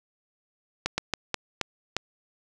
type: slowing click train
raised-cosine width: 0.2 ms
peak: -8 dBFS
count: 6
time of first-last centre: 0.86-1.966 s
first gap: 120 ms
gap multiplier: 1.31
effects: none